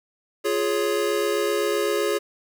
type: chord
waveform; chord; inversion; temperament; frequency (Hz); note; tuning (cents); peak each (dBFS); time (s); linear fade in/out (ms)
square; Db major; first; equal with one note detuned; 349.2 / 417 / 554.4; F4 / Ab4 / Db5; 0 / +7 / 0; -28 / -24 / -28; 0.44-2.19; 20
effects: 9-bit